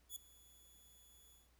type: tone with ADSR envelope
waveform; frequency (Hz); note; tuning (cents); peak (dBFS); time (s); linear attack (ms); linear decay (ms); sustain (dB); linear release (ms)
5% pulse; 3416; G#7; +48; -35; 0.09-1.5; 71; 3; -21; 170
effects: added 60 Hz sine -70 dBFS peak until 1.59 s + pink hiss -75 dBFS RMS until 1.59 s